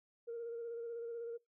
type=tone with vibrato; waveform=sine; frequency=466.2 Hz; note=A#4; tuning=in tune; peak=-39 dBFS; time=0.27-1.38 s; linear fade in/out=20 ms; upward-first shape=square; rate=16 Hz; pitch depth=20 cents each way; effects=noise-tail reverb RT60 0.2 s tail -24 dB re dry + tanh soft clip ceiling -37 dBFS